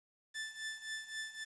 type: tone with tremolo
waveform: sawtooth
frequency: 1760 Hz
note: A6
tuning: in tune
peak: -34 dBFS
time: 0.34-1.45 s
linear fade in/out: 20 ms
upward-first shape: triangle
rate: 3.8 Hz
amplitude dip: 85%
effects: resampled to 22050 Hz + 10-bit